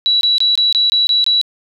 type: tone bursts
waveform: sine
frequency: 3922 Hz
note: B7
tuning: 13 cents flat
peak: -10 dBFS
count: 8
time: 0.06-1.414 s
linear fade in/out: 0 ms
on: 150 ms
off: 22 ms
effects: none